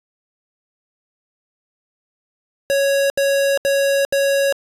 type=tone bursts; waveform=square; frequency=554.4 Hz; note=C#5; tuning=in tune; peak=-15 dBFS; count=4; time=2.7-4.525 s; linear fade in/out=0 ms; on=400 ms; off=75 ms; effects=resampled to 32000 Hz